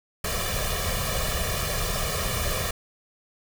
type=noise with comb filter; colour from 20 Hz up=pink; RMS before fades=-27 dBFS; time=0.24-2.71 s; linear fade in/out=5 ms; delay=1.7 ms; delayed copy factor=+0.9; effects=none